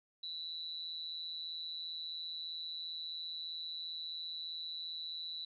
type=tone with amplitude modulation; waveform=sine; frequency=3951 Hz; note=B7; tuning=in tune; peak=-37 dBFS; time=0.23-5.45 s; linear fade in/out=5 ms; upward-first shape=sine; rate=163 Hz; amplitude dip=70%; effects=none